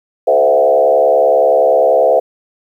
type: tone with frequency modulation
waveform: sine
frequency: 584 Hz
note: D5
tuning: 10 cents flat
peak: -7 dBFS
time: 0.27-2.2 s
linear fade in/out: 10 ms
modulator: 70.4 Hz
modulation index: 1.9
effects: 8-bit